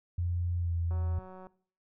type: tone with pitch glide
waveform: sine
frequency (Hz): 87.31 to 84.78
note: F2 to E2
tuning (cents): 0 to +49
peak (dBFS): -28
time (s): 0.18-1.19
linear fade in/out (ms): 5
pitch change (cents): -51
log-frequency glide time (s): 0.58-0.73
type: click train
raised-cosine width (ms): 1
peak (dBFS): -35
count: 105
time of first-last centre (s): 0.91-1.469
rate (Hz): 186
effects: noise-tail reverb RT60 0.5 s tail -20 dB re dry